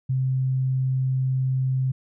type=tone; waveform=sine; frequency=130.8 Hz; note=C3; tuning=in tune; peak=-20 dBFS; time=0.09-1.92 s; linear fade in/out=10 ms; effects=none